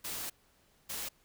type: noise bursts at uneven times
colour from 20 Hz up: white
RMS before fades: -39 dBFS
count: 2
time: 0.04-0.3 / 0.89-1.09 s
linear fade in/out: 10 ms
effects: pink hiss -68 dBFS RMS until 1.24 s